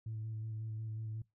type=tone with vibrato; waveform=sine; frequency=110 Hz; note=A2; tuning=in tune; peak=-37 dBFS; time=0.06-1.22 s; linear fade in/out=5 ms; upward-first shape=square; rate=5.5 Hz; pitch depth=16 cents each way; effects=noise-tail reverb RT60 0.2 s tail -23 dB re dry + tanh soft clip ceiling -35 dBFS